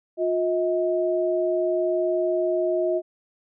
sine tone pair together, 356.9 / 636 Hz, F4 / D#5, +38 / +38 cents, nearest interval minor seventh, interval 1000 cents, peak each -23 dBFS, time 0.17-3.02 s, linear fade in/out 50 ms, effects none

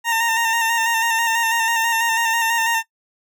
20% pulse tone with vibrato, 916 Hz, A#5, 31 cents flat, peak -12 dBFS, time 0.04-2.83 s, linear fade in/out 50 ms, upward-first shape square, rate 6.1 Hz, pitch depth 27 cents each way, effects noise-tail reverb RT60 0.1 s tail -19 dB re dry

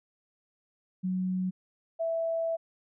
sine tone pair in turn, 185 / 659.3 Hz, F#3 / E5, 0 / 0 cents, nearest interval octave + minor seventh, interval 2200 cents, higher second, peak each -27 dBFS, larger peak neither, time 1.03-1.51 / 1.99-2.57 s, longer second, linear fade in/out 20 ms, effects none

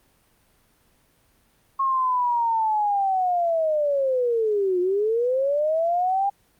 sine linear two-way sweep, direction down then up, 1089 to 352.6 to 807 Hz, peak -19 dBFS, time 1.79-6.3 s, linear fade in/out 10 ms, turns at 4.8 s, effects pink hiss -62 dBFS RMS until 6.59 s + Opus 32 kbps

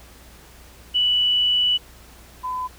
sine tone pair in turn, 2960 / 1009.7 Hz, F#7 / B5, 0 / +38 cents, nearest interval octave + perfect fifth, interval 1862 cents, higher first, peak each -16 / -24 dBFS, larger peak first, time 0.94-1.78 / 2.43-2.68 s, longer first, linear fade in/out 20 ms, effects added 60 Hz sine -47 dBFS peak until 2.78 s + pink hiss -48 dBFS RMS until 2.78 s

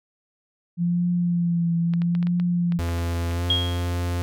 sine tone with vibrato, 172.2 Hz, F3, 24 cents flat, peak -19 dBFS, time 0.77-2.81 s, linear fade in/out 50 ms, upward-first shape triangle, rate 0.76 Hz, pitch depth 41 cents each way
clicks, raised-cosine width 0.3 ms, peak -22 dBFS, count 11, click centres 1.937 / 2.019 / 2.151 / 2.228 / 2.27 / 2.399 / 2.722 / 2.889 / 2.987 / 3.142 / 3.312 s
45% pulse tone with pitch glide, 85.2 to 87.44 Hz, F2 to F2, -42 to +3 cents, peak -23 dBFS, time 2.79-4.22 s, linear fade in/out 0 ms, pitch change +45 cents, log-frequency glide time 3.32-3.45 s
sine tone with exponential decay, 3265 Hz, G#7, 30 cents flat, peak -16 dBFS, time 3.5-3.94 s, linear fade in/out 2 ms, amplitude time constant 94 ms
effects none

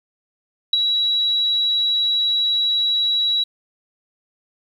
sine tone with ADSR envelope, 3896 Hz, B7, 24 cents flat, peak -10 dBFS, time 0.73-3.44 s, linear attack 4 ms, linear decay 16 ms, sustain -6 dB, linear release 9 ms, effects 8-bit

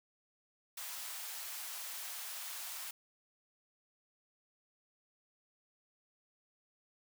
white high-pass noise, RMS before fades -44 dBFS, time 0.77-2.91 s, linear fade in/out 5 ms, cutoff 680 Hz, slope 24 dB/octave, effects none

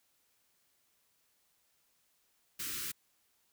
white band-stop noise, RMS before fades -39 dBFS, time 2.59-2.92 s, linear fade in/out 10 ms, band 400 to 1200 Hz, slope 48 dB/octave, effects white hiss -74 dBFS RMS until 3.52 s

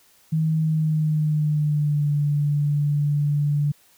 sine tone with pitch glide, 158.4 to 146.09 Hz, D#3 to D3, +31 to -9 cents, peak -18 dBFS, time 0.32-3.72 s, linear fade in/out 10 ms, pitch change -140 cents, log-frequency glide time 0.58-2.11 s, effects white hiss -57 dBFS RMS until 3.97 s

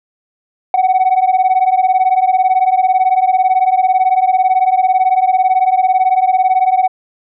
sine beating tone pair, 740 / 758 Hz, F#5 / F#5, 0 / +42 cents, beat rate 18 Hz, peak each -10 dBFS, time 0.74-6.88 s, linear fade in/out 2 ms, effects tanh soft clip ceiling -6 dBFS

